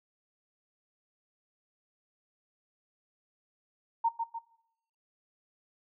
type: tone with echo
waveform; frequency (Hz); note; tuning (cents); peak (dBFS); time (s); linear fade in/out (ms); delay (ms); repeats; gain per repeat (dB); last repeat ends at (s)
sine; 919; A#5; -25; -23; 4.04-4.09; 10; 150; 2; -6; 4.39
effects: noise-tail reverb RT60 0.8 s tail -19 dB re dry